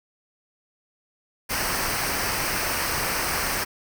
pink noise with comb filter, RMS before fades -26 dBFS, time 1.49-3.65 s, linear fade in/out 20 ms, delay 0.28 ms, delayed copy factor -0.6, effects none

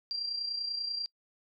sine tone with amplitude modulation, 4739 Hz, D8, 15 cents sharp, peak -30 dBFS, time 0.11-1.06 s, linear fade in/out 0 ms, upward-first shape sine, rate 30.2 Hz, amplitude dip 55%, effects noise-tail reverb RT60 0.1 s tail -26 dB re dry

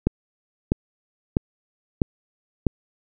click train, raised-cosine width 3 ms, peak -5 dBFS, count 5, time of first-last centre 0.07-2.667 s, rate 1.54 Hz, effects none

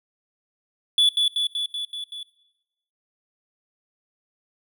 triangle tone with echo, 3441 Hz, A7, 39 cents flat, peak -13 dBFS, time 0.98-1.09 s, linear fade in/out 2 ms, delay 190 ms, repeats 6, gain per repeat -3 dB, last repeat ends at 2.23 s, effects noise-tail reverb RT60 1.0 s tail -19 dB re dry

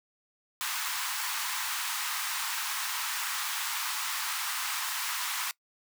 pink high-pass noise, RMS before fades -33 dBFS, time 0.61-5.51 s, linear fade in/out 0 ms, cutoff 900 Hz, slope 48 dB/octave, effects noise-tail reverb RT60 0.1 s tail -22 dB re dry

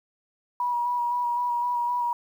sine tone with vibrato, 966 Hz, B5, 39 cents flat, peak -23 dBFS, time 0.6-2.13 s, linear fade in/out 2 ms, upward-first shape square, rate 3.9 Hz, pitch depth 17 cents each way, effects 9-bit

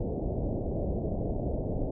pink low-pass noise, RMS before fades -31 dBFS, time 0-1.91 s, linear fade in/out 5 ms, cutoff 680 Hz, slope 48 dB/octave, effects none

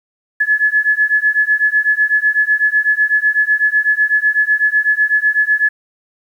sine beating tone pair, 1706 / 1714 Hz, G#6 / A6, +46 / -46 cents, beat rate 8 Hz, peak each -14 dBFS, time 0.4-5.69 s, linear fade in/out 10 ms, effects 8-bit

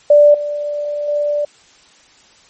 sine tone with level steps, 587.3 Hz, D5, in tune, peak -4 / -18 / -14 dBFS, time 0.1-1.45 s, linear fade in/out 5 ms, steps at 0.34 / 1.08 s, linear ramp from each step 5 ms, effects white hiss -48 dBFS RMS until 2.49 s + MP3 32 kbps

